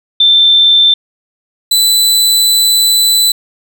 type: tone pair in turn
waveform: sine / sawtooth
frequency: 3558 / 3994 Hz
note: A7 / B7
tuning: +19 / +19 cents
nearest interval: major second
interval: 200 cents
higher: second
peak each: -4 dBFS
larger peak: neither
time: 0.2-0.94 / 1.71-3.32 s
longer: second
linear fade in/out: 5 ms
effects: none